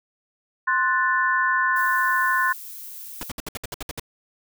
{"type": "chord", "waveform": "sine", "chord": "F# diminished", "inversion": "second", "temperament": "equal", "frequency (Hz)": [1046.5, 1480, 1760], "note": ["C6", "F#6", "A6"], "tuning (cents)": [0, 0, 0], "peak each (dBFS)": [-22, -23, -23], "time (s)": [0.67, 2.53], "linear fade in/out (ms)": 10}
{"type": "noise", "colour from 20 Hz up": "violet", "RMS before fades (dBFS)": -38, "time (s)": [1.76, 3.3], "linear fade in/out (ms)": 2}
{"type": "noise bursts", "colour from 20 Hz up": "pink", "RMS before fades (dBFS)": -31, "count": 10, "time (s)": [3.21, 3.997], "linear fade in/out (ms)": 2, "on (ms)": 22, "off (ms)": 63}
{"effects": []}